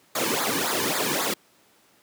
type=noise with flanger; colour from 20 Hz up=pink; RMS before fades=-25 dBFS; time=0.15-1.34 s; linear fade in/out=5 ms; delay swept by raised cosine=0.34 to 1.54 ms; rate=3.7 Hz; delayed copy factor=-0.8; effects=pink hiss -59 dBFS RMS until 2.02 s + high-pass 200 Hz 12 dB/octave